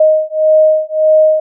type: beating tone pair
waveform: sine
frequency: 622.3 / 624 Hz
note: D#5 / D#5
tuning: 0 / +5 cents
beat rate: 1.7 Hz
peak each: -10 dBFS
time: 0-1.4 s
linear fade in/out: 5 ms
effects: none